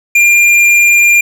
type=tone with tanh clipping; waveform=sine; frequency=2397 Hz; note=D7; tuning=35 cents sharp; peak=-6 dBFS; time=0.15-1.21 s; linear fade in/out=5 ms; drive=12 dB; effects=none